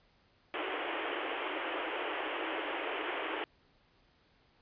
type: band-pass noise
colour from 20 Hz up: pink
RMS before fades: -37 dBFS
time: 0.54-3.44 s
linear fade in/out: 0 ms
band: 300 to 3200 Hz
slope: 96 dB/octave
effects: pink hiss -68 dBFS RMS until 4.61 s + resampled to 11025 Hz